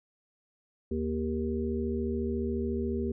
harmonic tone with a mistuned harmonic, 78.2 Hz, D#2, 9 cents sharp, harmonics 1 / 3 / 5 / 6, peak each -34 / -32 / -33 / -40 dBFS, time 0.91-3.12 s, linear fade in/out 5 ms, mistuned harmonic 6, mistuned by -15 cents, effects none

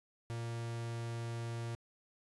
45% pulse tone, 116.54 Hz, A#2, in tune, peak -38 dBFS, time 0.3-1.75 s, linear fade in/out 0 ms, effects resampled to 24000 Hz

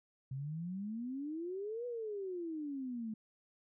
sine exponential two-way sweep, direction up then down, 128.9 to 493.9 to 213.8 Hz, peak -38 dBFS, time 0.31-3.14 s, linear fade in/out 5 ms, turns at 1.86 s, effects none

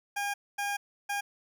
20% pulse tone bursts at uneven times, 810 Hz, G#5, 43 cents flat, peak -25 dBFS, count 3, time 0.16-0.34 / 0.58-0.77 / 1.09-1.21 s, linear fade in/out 10 ms, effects none

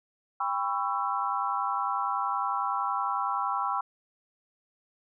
sine chord, C# half-diminished seventh, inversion second, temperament just, 798.3 / 997.9 / 1108.7 / 1330.5 Hz, G5 / B5 / C#6 / E6, +31 / +18 / 0 / +16 cents, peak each -32 dBFS, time 0.4-3.81 s, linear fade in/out 5 ms, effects none

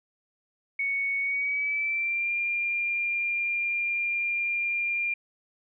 sine tone with pitch glide, 2223 to 2396 Hz, C#7 to D7, +4 to +34 cents, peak -25 dBFS, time 0.79-5.14 s, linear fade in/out 5 ms, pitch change +130 cents, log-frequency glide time 1.2-2.33 s, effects none

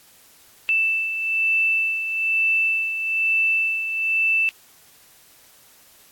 sine beating tone pair, 2651 / 2652.1 Hz, E7 / E7, +9 / +10 cents, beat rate 1.1 Hz, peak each -19 / -27 dBFS, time 0.69-4.49 s, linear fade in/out 0 ms, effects white hiss -52 dBFS RMS until 6.11 s + AAC 64 kbps

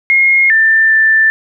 sine tone with pitch steps, 2148 / 1782 / 1771 Hz, C7 / A6 / A6, +45 / +22 / +11 cents, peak -6 dBFS, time 0.1-1.3 s, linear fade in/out 0 ms, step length 400 ms, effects none

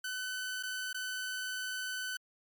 sawtooth tone with dropouts, 1509 Hz, F#6, 34 cents sharp, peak -32 dBFS, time 0.04-2.17 s, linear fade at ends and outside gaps 5 ms, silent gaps 0.628-0.633 / 0.93-0.944 s, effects MP3 96 kbps

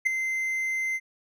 triangle tone with ADSR envelope, 2074 Hz, C7, 16 cents flat, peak -15 dBFS, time 0.05-1 s, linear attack 19 ms, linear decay 5 ms, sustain -9 dB, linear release 45 ms, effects none

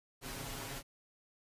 pink noise with comb filter, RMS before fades -43 dBFS, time 0.21-0.83 s, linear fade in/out 50 ms, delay 7.3 ms, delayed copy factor +1, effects resampled to 32000 Hz

